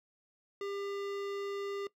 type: tone with hard clipping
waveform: sine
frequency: 399.8 Hz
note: G4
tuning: 34 cents sharp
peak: -38 dBFS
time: 0.61-1.87 s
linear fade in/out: 2 ms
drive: 18 dB
effects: noise-tail reverb RT60 0.1 s tail -18 dB re dry